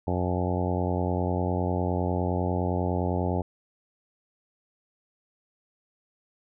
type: harmonic tone with a mistuned harmonic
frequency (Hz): 89.9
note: F#2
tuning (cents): -49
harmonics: 1 / 2 / 3 / 4 / 5 / 6 / 7 / 8 / 9 / 10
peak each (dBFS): -28 / -31 / -33 / -34 / -35 / -36 / -36 / -37 / -38 / -38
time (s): 0.07-3.42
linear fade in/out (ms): 5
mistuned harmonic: 10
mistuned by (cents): -64
effects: none